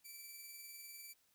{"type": "tone with tremolo", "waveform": "5% pulse", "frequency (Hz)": 2325, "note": "D7", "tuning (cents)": -18, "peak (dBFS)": -40, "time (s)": [0.04, 1.14], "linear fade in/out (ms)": 20, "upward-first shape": "square", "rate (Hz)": 20, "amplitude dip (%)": 25, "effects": ["white hiss -75 dBFS RMS until 1.34 s"]}